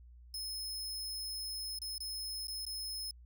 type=tone with dropouts; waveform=sawtooth; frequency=5180 Hz; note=E8; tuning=31 cents flat; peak=-36 dBFS; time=0.34-3.11 s; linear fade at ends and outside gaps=2 ms; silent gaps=1.788-1.817 / 1.981-2.004 / 2.471-2.481 / 2.652-2.665 s; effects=added 60 Hz sine -53 dBFS peak until 3.25 s